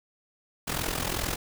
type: noise with amplitude modulation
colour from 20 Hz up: pink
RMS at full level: -27 dBFS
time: 0.67-1.36 s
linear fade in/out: 10 ms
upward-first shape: sine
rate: 42.5 Hz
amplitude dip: 75%
effects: none